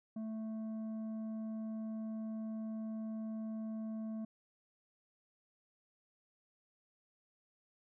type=tone with tanh clipping; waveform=sine; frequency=220 Hz; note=A3; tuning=in tune; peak=-40 dBFS; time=0.16-4.25 s; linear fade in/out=5 ms; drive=7 dB; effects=none